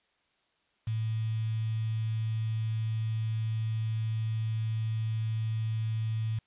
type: tone with quantisation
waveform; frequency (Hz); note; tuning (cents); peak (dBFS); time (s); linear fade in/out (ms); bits
sine; 110.8; A2; +13; -28; 0.87-6.39; 5; 8
effects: white hiss -72 dBFS RMS until 6.46 s + resampled to 8000 Hz